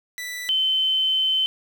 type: tone pair in turn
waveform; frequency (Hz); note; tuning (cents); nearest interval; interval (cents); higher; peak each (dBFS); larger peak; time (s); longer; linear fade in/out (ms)
sawtooth / sine; 1975.5 / 3068; B6 / G7; 0 / -38; minor sixth; 762; second; -26 / -18; second; 0.18-0.49 / 0.49-1.46; second; 0
effects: 8-bit